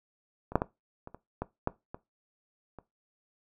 clicks, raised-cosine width 1 ms, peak -26 / -8 / -14 / -28 / -30 / -18 / -13 / -25 / -30 dBFS, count 9, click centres 0.52 / 0.556 / 0.619 / 1.074 / 1.146 / 1.42 / 1.674 / 1.945 / 2.787 s, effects noise-tail reverb RT60 0.2 s tail -18 dB re dry

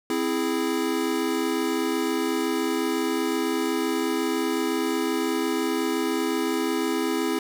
square chord, C augmented, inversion none, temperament equal, 261.6 / 329.6 / 415.3 Hz, C4 / E4 / G#4, 0 / 0 / 0 cents, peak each -29 / -27 / -29 dBFS, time 0.1-7.39 s, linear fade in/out 2 ms, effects none

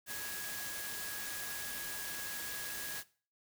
sine tone in noise, 1661.2 Hz, G#6, in tune, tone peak -45 dBFS, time 0.06-3.04 s, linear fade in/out 50 ms, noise white, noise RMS -42 dBFS, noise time 0.06-3.04 s, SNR -6 dB, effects noise-tail reverb RT60 0.4 s tail -19 dB re dry

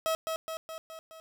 30% pulse tone with echo, 644 Hz, E5, 41 cents flat, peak -24 dBFS, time 0.06-0.15 s, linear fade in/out 0 ms, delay 210 ms, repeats 5, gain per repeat -4 dB, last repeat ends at 1.2 s, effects none

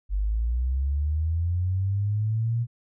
sine linear sweep, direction up, 47.3 to 119.5 Hz, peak -22 dBFS, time 0.09-2.67 s, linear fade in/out 50 ms, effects none

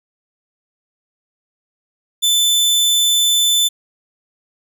sawtooth tone, 3520 Hz, A7, in tune, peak -9 dBFS, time 2.22-3.69 s, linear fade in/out 20 ms, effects none

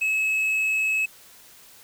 triangle tone, 2581 Hz, E7, 37 cents flat, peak -19 dBFS, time 0.01-1.06 s, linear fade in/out 10 ms, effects white hiss -50 dBFS RMS until 1.83 s

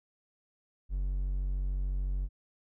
triangle tone, 46.79 Hz, F#1, 20 cents sharp, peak -27 dBFS, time 0.89-2.29 s, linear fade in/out 50 ms, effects none

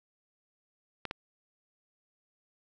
clicks, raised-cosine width 0.3 ms, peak -19 dBFS, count 2, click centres 1.053 / 1.111 s, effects none

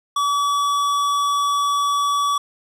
sine tone with tanh clipping, 1143 Hz, D6, 47 cents flat, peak -19 dBFS, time 0.16-2.38 s, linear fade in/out 5 ms, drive 16 dB, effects none

